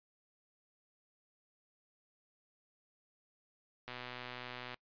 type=click train; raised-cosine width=0.3 ms; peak=-28 dBFS; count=108; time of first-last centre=3.88-4.743 s; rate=124 Hz; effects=noise-tail reverb RT60 0.1 s tail -24 dB re dry + resampled to 11025 Hz